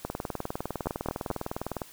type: two click trains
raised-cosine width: 1 ms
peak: -17 / -13 dBFS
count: 36 / 3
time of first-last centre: 0.05-1.818 / 0.87-1.303 s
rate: 19.8 / 4.62 Hz
effects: white hiss -51 dBFS RMS until 1.92 s